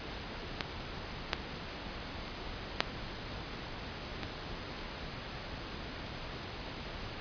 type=clicks; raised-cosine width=0.2 ms; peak=-12 / -9 / -26 / -6 / -19 / -27 dBFS; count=6; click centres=0.608 / 1.332 / 2.28 / 2.805 / 4.233 / 4.79 s; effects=pink hiss -42 dBFS RMS until 7.2 s + resampled to 11025 Hz